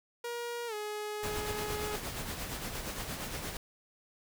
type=tone with pitch glide; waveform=sawtooth; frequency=475.1 to 420.8 Hz; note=A#4 to G#4; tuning=+33 to +23 cents; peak=-32 dBFS; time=0.24-1.96 s; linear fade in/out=5 ms; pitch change=-210 cents; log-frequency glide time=0.67-0.74 s
type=noise with tremolo; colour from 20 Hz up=pink; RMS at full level=-37 dBFS; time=1.23-3.57 s; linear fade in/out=2 ms; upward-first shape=sine; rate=8.6 Hz; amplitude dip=45%
effects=none